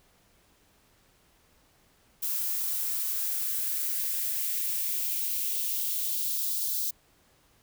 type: noise with high-pass filter sweep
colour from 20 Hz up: violet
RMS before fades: -30 dBFS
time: 2.22-6.91 s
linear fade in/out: 10 ms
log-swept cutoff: 860 to 4300 Hz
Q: 1.8
effects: pink hiss -64 dBFS RMS until 7.62 s